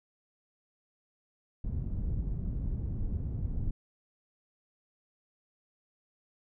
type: low-pass noise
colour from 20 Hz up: pink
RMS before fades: -33 dBFS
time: 1.64-3.71 s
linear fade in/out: 5 ms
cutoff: 140 Hz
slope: 12 dB/octave
effects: none